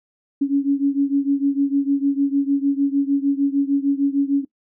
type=beating tone pair; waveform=sine; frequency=277.2 / 283.8 Hz; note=C#4 / C#4; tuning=0 / +41 cents; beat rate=6.6 Hz; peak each=-18 / -20 dBFS; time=0.41-4.45 s; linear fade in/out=10 ms; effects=noise-tail reverb RT60 0.1 s tail -21 dB re dry